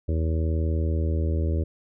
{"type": "harmonic tone", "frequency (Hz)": 80.4, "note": "E2", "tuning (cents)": -43, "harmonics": [1, 2, 3, 4, 5, 6, 7], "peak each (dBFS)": [-22, -34, -36, -34, -36, -39, -39], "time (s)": [0.08, 1.64], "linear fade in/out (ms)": 10, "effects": []}